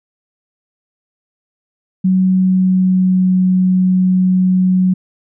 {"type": "tone with pitch glide", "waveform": "sine", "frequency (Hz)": [186.7, 184.77], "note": ["F#3", "F#3"], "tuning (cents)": [16, -2], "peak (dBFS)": -9, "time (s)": [2.04, 4.94], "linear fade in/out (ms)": 10, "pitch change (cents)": -18, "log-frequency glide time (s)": [2.25, 3.35], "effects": []}